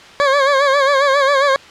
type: tone with vibrato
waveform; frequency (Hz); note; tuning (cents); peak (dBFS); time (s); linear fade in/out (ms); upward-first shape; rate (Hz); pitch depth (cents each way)
20% pulse; 554.4; C#5; 0; -6; 0.2-1.56; 0; sine; 7.4; 76
effects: white hiss -39 dBFS RMS until 1.7 s + low-pass 4000 Hz 12 dB/octave